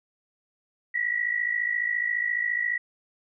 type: tone pair together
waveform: sine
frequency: 1900 / 1954.5 Hz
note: A#6 / B6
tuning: +33 / -19 cents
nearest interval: unison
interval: 48 cents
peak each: -28 / -26 dBFS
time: 0.94-2.78 s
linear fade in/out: 10 ms
effects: none